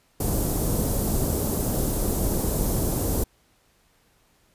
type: band-stop noise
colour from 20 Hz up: pink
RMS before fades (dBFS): -24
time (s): 0.2-3.24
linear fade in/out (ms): 5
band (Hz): 540 to 9900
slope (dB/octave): 12
effects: pink hiss -63 dBFS RMS until 4.54 s + resampled to 32000 Hz